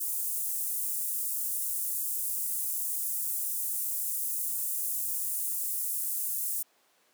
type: high-pass noise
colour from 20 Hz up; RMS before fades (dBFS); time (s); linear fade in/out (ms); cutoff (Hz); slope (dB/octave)
pink; -32; 0-6.63; 10; 9200; 24
effects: pink hiss -66 dBFS RMS until 7.13 s + high-pass 400 Hz 12 dB/octave